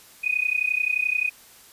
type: tone with amplitude modulation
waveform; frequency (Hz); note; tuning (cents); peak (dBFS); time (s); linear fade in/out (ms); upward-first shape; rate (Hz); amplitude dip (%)
sine; 2489; D#7; 0; -17; 0.23-1.3; 20; sine; 31.5; 90
effects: white hiss -50 dBFS RMS until 1.72 s + resampled to 32000 Hz